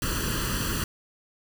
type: noise with comb filter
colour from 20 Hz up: pink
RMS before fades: -28 dBFS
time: 0.02-0.84 s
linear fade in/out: 2 ms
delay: 0.67 ms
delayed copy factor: +0.85
effects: none